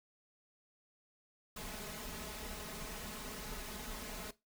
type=noise with comb filter; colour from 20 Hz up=pink; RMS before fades=-45 dBFS; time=1.56-4.31 s; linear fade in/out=5 ms; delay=4.7 ms; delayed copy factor=+0.75; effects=noise-tail reverb RT60 0.2 s tail -17 dB re dry